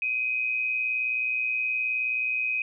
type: tone pair together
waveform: sine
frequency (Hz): 2399 / 2518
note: D7 / D#7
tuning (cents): +36 / +20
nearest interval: minor second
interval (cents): 84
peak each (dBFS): -33 / -25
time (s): 0.02-2.62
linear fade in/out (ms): 2
effects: none